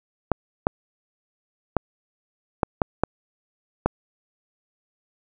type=clicks; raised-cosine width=1 ms; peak=-4 dBFS; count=7; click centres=0.317 / 0.669 / 1.767 / 2.632 / 2.818 / 3.036 / 3.86 s; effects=none